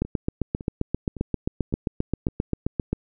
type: two click trains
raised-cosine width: 3 ms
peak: -22 / -10 dBFS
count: 5 / 23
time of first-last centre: 0.05-2.285 / 0.02-2.93 s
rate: 1.79 / 7.56 Hz
effects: none